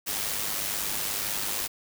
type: noise with amplitude modulation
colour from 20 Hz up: white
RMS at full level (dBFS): -28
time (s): 0.06-1.68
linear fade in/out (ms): 20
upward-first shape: sine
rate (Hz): 102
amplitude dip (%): 50
effects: none